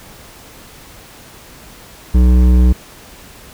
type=tone with hard clipping; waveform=sine; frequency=61.8 Hz; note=B1; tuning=2 cents sharp; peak=-8 dBFS; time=2.14-2.73 s; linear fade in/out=10 ms; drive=11 dB; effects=pink hiss -39 dBFS RMS until 3.53 s